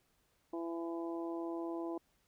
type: harmonic tone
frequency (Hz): 167.6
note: E3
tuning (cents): +29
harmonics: 2 / 3 / 4 / 5 / 6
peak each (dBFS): -38 / -49 / -46 / -51 / -50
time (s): 0.53-1.98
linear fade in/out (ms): 5
effects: pink hiss -75 dBFS RMS until 2.27 s